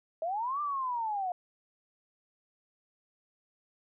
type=linear two-way sweep; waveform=sine; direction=up then down; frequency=624 to 1196 to 704 Hz; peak=-30 dBFS; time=0.22-1.32 s; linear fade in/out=2 ms; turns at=0.61 s; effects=none